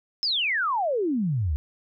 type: exponential sweep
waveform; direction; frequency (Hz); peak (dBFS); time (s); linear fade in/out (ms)
sine; down; 5300 to 66.6; -22; 0.23-1.56; 0
effects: none